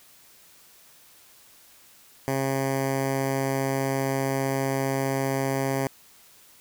10% pulse tone with notch filter, 135.2 Hz, C#3, 43 cents flat, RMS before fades -26 dBFS, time 2.28-5.87 s, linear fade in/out 0 ms, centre 3600 Hz, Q 1.4, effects white hiss -54 dBFS RMS until 6.6 s

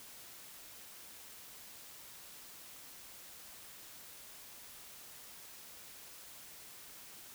silence, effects white hiss -53 dBFS RMS until 7.34 s

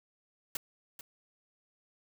white noise with echo, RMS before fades -35 dBFS, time 0.55-0.57 s, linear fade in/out 2 ms, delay 440 ms, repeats 1, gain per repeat -12 dB, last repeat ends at 1.01 s, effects none

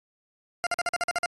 20% pulse tone bursts, 699 Hz, F5, 1 cent sharp, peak -19 dBFS, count 9, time 0.64-1.259 s, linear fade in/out 0 ms, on 27 ms, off 47 ms, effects AAC 32 kbps

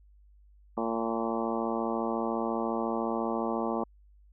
harmonic tone with a mistuned harmonic, 114.3 Hz, A#2, 34 cents flat, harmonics 2 / 3 / 4 / 5 / 6 / 7 / 8 / 9 / 10, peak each -33 / -35 / -36 / -37 / -38 / -38 / -39 / -40 / -40 dBFS, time 0.77-3.84 s, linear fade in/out 5 ms, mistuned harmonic 8, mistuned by -41 cents, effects added 50 Hz sine -55 dBFS peak until 4.32 s

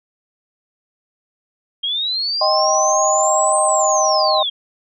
sine linear two-way sweep, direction up then down, 3200 to 8372 to 3200 Hz, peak -18 dBFS, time 1.83-4.5 s, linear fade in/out 10 ms, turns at 3.63 s
sine chord, C minor, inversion first, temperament equal with one note detuned, 622.3 / 784 / 1051.3 Hz, Eb5 / G5 / C6, 0 / 0 / +8 cents, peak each -17 / -19 / -19 dBFS, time 2.41-4.43 s, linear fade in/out 5 ms
effects none

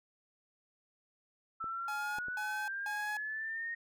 sine exponential sweep, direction up, 1318.5 to 1864.7 Hz, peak -36 dBFS, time 1.6-3.75 s, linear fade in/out 10 ms
clicks, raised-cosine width 2 ms, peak -37 dBFS, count 3, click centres 1.642 / 2.185 / 2.284 s
45% pulse tone bursts, 843 Hz, G#5, 26 cents sharp, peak -39 dBFS, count 3, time 1.88-3.17 s, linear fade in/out 2 ms, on 310 ms, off 180 ms
effects none

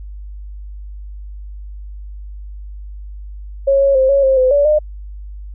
sine tone with pitch steps, 549 / 552 / 525 / 555 / 532 / 513 / 573 / 606 Hz, C#5 / C#5 / C5 / C#5 / C5 / C5 / D5 / D#5, -17 / -7 / +6 / +2 / +29 / -34 / -43 / -46 cents, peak -9 dBFS, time 3.67-4.79 s, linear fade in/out 10 ms, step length 140 ms, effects added 50 Hz sine -28 dBFS peak until 5.54 s

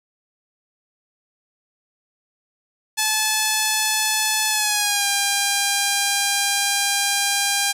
5% pulse tone with pitch glide, 865 to 802.4 Hz, A5 to G5, -30 to +40 cents, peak -6 dBFS, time 2.97-7.73 s, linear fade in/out 20 ms, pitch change -130 cents, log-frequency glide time 4.49-5.06 s, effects none

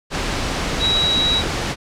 sine tone in noise, 3874 Hz, B7, 34 cents flat, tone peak -15 dBFS, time 0.79-1.43 s, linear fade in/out 50 ms, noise pink, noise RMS -22 dBFS, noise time 0.1-1.76 s, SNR +4 dB, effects low-pass 6000 Hz 12 dB/octave

